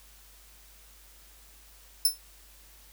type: tone with exponential decay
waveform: 10% pulse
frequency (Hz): 5300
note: E8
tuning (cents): +9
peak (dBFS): -11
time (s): 2.05-2.18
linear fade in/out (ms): 2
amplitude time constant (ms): 28
effects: added 50 Hz sine -56 dBFS peak until 2.92 s + white hiss -56 dBFS RMS until 2.92 s